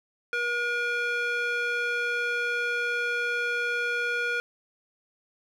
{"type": "tone with band-pass filter", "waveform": "square", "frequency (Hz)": 478.7, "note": "A#4", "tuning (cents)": 46, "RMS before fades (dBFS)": -28, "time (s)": [0.33, 4.4], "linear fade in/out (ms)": 0, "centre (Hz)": 1800, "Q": 3.1, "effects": []}